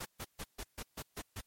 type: noise bursts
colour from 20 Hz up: pink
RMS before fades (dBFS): -42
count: 8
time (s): 0-1.412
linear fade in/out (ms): 10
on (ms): 54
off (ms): 140
effects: white hiss -75 dBFS RMS until 1.46 s + MP3 64 kbps